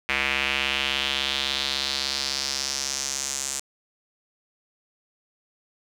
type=tone with band-pass filter sweep; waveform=square; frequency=68.2 Hz; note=C#2; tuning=28 cents flat; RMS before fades=-27 dBFS; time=0.09-3.6 s; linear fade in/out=0 ms; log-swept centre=2300 to 7400 Hz; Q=3.1; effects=8-bit